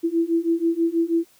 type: beating tone pair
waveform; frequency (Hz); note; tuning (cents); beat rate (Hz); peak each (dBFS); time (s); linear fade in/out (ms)
sine; 330 / 336.2; E4 / E4; +2 / +34; 6.2; -22 / -21; 0.03-1.25; 20
effects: white hiss -57 dBFS RMS until 1.39 s